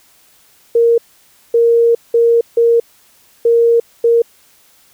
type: tone bursts at uneven times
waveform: sine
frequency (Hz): 466.2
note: A#4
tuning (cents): 0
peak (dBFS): -7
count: 6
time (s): 0.75-0.98 / 1.54-1.95 / 2.14-2.41 / 2.57-2.8 / 3.45-3.8 / 4.04-4.22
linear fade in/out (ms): 5
effects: white hiss -50 dBFS RMS until 4.93 s